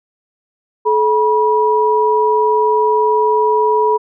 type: tone pair together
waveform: sine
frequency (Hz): 430 / 968.4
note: A4 / B5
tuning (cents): -40 / -34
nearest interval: octave + major second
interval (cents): 1406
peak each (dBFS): -13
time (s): 0.85-3.98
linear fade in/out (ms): 20
effects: none